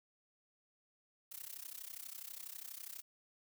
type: noise with amplitude modulation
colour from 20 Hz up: blue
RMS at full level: -45 dBFS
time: 1.31-3.02 s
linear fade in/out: 10 ms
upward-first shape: sine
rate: 32.2 Hz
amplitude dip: 90%
effects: none